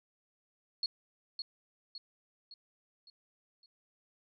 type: tone with echo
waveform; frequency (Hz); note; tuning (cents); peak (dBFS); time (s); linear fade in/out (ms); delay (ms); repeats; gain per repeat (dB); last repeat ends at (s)
sine; 4326; C#8; -43; -30; 0.83-0.86; 2; 560; 5; -6; 3.66
effects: none